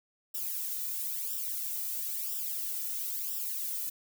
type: noise with flanger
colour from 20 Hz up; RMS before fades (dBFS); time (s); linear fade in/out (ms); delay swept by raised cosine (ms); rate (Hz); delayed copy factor
violet; -35; 0.34-3.9; 10; 0.46 to 1.86; 1; -0.75
effects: none